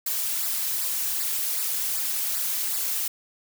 blue noise with flanger, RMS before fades -27 dBFS, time 0.06-3.08 s, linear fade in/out 5 ms, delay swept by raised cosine 0.31 to 3.71 ms, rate 2.6 Hz, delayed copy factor -0.75, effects none

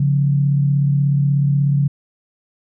sine tone pair together, 140.5 / 177.02 Hz, C#3 / F3, +24 / +24 cents, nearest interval major third, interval 400 cents, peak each -13 / -23 dBFS, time 0-1.88 s, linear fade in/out 5 ms, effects none

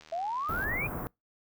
click train, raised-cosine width 0.2 ms, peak -34 dBFS, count 50, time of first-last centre 0.01-0.64 s, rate 77.8 Hz
sine exponential sweep, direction up, 647 to 2489 Hz, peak -30 dBFS, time 0.12-0.87 s, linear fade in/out 5 ms
pink band-stop noise, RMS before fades -36 dBFS, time 0.49-1.07 s, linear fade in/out 0 ms, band 1400 to 15000 Hz, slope 24 dB/octave
effects noise-tail reverb RT60 0.2 s tail -26 dB re dry

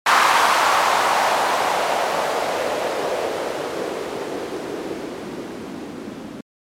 violet noise with low-pass filter sweep, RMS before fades -21 dBFS, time 0.06-6.41 s, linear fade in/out 5 ms, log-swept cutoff 1100 to 240 Hz, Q 2.3, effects MP3 96 kbps

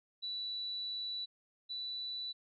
sine tone pair in turn, 3951 / 3965 Hz, B7 / B7, 0 / +6 cents, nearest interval unison, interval 6 cents, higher second, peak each -37 / -38 dBFS, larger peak first, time 0.22-1.26 / 1.69-2.33 s, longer first, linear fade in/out 20 ms, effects none

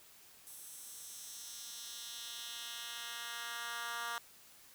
10% pulse tone with high-pass filter sweep, 234.9 Hz, A#3, 13 cents sharp, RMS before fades -45 dBFS, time 0.47-4.18 s, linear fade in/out 0 ms, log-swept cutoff 10000 to 1200 Hz, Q 1.3, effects white hiss -60 dBFS RMS until 4.74 s

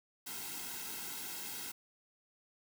white noise with comb filter, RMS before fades -43 dBFS, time 0.26-1.72 s, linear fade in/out 10 ms, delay 1.7 ms, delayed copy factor -0.85, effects none

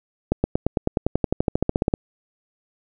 accelerating click train, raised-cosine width 2 ms, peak -5 dBFS, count 20, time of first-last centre 0.32-1.939 s, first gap 120 ms, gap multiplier 0.96, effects none

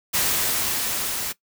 white noise with level ramp, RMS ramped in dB -21 to -28 dBFS, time 0.13-1.33 s, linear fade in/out 20 ms, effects noise-tail reverb RT60 0.1 s tail -18 dB re dry

